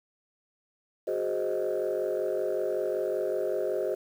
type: chord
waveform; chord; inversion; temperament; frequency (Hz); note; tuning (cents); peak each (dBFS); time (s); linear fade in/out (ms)
sine; Ab dominant seventh; third; equal; 370 / 415.3 / 523.3 / 622.3; Gb4 / Ab4 / C5 / Eb5; 0 / 0 / 0 / 0; -31; 1.07-3.95; 10
effects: tanh soft clip ceiling -21 dBFS + 9-bit